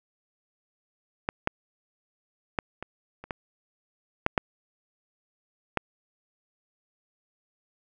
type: clicks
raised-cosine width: 0.5 ms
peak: -11 / -8 / -10 / -20 / -26 / -16 / -6 / -6 / -9 dBFS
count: 9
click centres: 1.289 / 1.474 / 2.588 / 2.826 / 3.24 / 3.308 / 4.264 / 4.378 / 5.773 s
effects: none